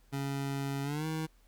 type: tone with pitch glide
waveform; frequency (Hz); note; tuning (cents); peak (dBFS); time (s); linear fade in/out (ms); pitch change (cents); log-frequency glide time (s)
25% pulse; 138.59 to 158.28; C#3 to D#3; 0 to +30; -29; 0.12-1.27; 20; +230; 0.83-1.06
effects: added 40 Hz sine -61 dBFS peak until 1.47 s + pink hiss -69 dBFS RMS until 1.47 s